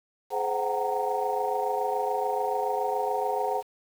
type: tone cluster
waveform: sine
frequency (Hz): 421.9 / 515 / 736 / 763 / 924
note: G#4 / C5 / F#5 / G5 / A#5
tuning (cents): +27 / -28 / -9 / -47 / -16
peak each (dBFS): -31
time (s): 0.3-3.63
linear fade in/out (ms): 50
effects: tanh soft clip ceiling -15 dBFS + 8-bit

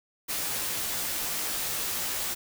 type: noise with comb filter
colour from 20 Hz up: white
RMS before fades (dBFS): -31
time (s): 0.28-2.35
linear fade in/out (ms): 20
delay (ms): 15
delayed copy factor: -0.6
effects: none

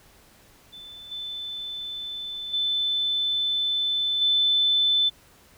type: tone with level steps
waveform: sine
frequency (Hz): 3520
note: A7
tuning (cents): 0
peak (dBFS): -40 / -31 / -22 / -18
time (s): 0.72-5.1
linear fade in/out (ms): 20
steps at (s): 1.11 / 2.53 / 4.21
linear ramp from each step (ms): 10
effects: pink hiss -55 dBFS RMS until 5.57 s

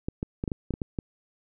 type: clicks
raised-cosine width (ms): 3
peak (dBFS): -16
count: 9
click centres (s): 0.085 / 0.229 / 0.439 / 0.478 / 0.518 / 0.707 / 0.739 / 0.818 / 0.988
effects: none

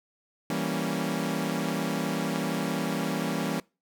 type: chord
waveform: sawtooth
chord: E diminished seventh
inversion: none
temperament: equal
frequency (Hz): 164.81 / 196 / 233.1 / 277.2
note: E3 / G3 / Bb3 / Db4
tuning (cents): 0 / 0 / 0 / 0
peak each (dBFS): -29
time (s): 0.5-3.6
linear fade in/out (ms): 2
effects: noise-tail reverb RT60 0.3 s tail -25 dB re dry

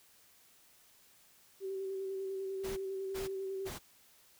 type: tone with vibrato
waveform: sine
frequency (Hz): 385.5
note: G4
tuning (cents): -29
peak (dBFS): -36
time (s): 1.6-3.71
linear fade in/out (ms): 50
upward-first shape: square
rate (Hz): 10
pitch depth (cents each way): 17
type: noise bursts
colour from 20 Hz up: pink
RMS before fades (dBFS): -44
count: 3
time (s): 2.63-3.79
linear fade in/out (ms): 20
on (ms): 140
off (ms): 370
effects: white hiss -64 dBFS RMS until 4.39 s

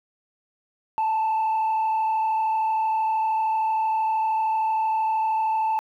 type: tone with frequency modulation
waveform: sine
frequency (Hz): 880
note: A5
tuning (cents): 0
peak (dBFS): -18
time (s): 0.98-5.79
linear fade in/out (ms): 0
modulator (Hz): 33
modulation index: 0.47
effects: tanh soft clip ceiling -19 dBFS + 10-bit

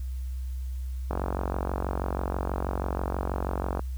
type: click train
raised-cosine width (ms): 1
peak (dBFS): -15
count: 125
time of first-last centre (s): 1.11-3.794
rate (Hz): 46.2
effects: added 64 Hz sine -30 dBFS peak until 3.97 s + white hiss -58 dBFS RMS until 3.97 s

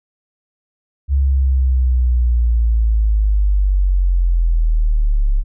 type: linear sweep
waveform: sine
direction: down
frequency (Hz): 69.3 to 34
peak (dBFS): -11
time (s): 1.08-5.44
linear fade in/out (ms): 50
effects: none

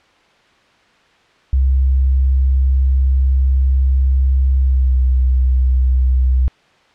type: tone with pitch glide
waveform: sine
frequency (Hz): 66 to 63.86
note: C2 to C2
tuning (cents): +16 to -41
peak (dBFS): -10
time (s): 1.53-6.48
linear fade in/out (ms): 0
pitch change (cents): -57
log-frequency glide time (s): 4.59-4.96
effects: white hiss -52 dBFS RMS until 6.94 s + low-pass 3000 Hz 12 dB/octave

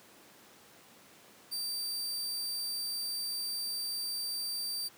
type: tone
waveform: sawtooth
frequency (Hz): 4667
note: D8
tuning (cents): -12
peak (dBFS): -31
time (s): 1.51-4.89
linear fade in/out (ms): 20
effects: pink hiss -57 dBFS RMS until 4.97 s + high-pass 200 Hz 12 dB/octave

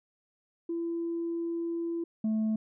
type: tone pair in turn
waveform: sine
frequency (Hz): 336.6 / 218.2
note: E4 / A3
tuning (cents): +36 / -14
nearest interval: minor sixth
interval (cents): 750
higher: first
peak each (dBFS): -29 / -23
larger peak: second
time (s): 0.69-2.04 / 2.24-2.56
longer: first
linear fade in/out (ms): 5
effects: tanh soft clip ceiling -25 dBFS

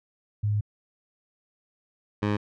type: tone pair in turn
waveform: sine / 15% pulse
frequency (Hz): 104.4 / 103.95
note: G#2 / G#2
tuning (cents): +10 / +2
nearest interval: unison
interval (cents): 8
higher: first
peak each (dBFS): -22 / -17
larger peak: second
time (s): 0.43-0.61 / 2.22-2.37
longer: first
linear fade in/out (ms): 10
effects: low-pass 3000 Hz 12 dB/octave

